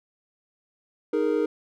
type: chord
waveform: triangle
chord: D# suspended fourth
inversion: none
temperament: equal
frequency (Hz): 311.1 / 415.3 / 466.2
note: D#4 / G#4 / A#4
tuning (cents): 0 / 0 / 0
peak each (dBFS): -24 / -24 / -23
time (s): 1.13-1.46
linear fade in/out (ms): 5
effects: none